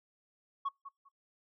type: tone with echo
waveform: sine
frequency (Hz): 1108.7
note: C#6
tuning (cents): 0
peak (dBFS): -29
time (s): 0.65-0.69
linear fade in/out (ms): 10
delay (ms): 200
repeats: 2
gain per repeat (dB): -14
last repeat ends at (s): 1.09
effects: noise-tail reverb RT60 0.2 s tail -25 dB re dry + tanh soft clip ceiling -29 dBFS